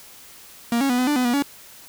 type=tone with pitch steps; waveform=45% pulse; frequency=235 / 274.9 / 246.4 / 252.3 / 294.4 / 251.2 / 241.2 / 282.9 Hz; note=A#3 / C#4 / B3 / B3 / D4 / B3 / B3 / C#4; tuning=+14 / -14 / -4 / +37 / +4 / +30 / -41 / +35 cents; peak=-18 dBFS; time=0.72-1.424 s; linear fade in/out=2 ms; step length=88 ms; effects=white hiss -45 dBFS RMS until 1.88 s